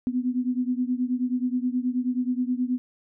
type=beating tone pair; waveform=sine; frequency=246.9 / 256.3 Hz; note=B3 / C4; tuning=0 / -36 cents; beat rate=9.4 Hz; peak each=-25 / -27 dBFS; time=0.07-2.78 s; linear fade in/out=0 ms; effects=none